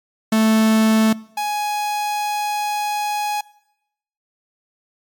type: tone pair in turn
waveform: 45% pulse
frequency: 220 / 834.2 Hz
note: A3 / G#5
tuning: 0 / +7 cents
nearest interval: octave + major seventh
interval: 2307 cents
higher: second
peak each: -13 / -20 dBFS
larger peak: first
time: 0.32-1.13 / 1.37-3.41 s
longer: second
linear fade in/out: 5 ms
effects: noise-tail reverb RT60 0.8 s tail -22 dB re dry + MP3 96 kbps